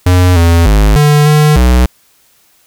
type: tone with pitch steps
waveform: square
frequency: 90.3 / 84.4 / 51.9 / 148 / 150.7 / 62 Hz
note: F#2 / E2 / G#1 / D3 / D3 / B1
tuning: -42 / +41 / 0 / +14 / +45 / +7 cents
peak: -5 dBFS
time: 0.06-1.86 s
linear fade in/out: 5 ms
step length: 300 ms
effects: white hiss -50 dBFS RMS until 2.66 s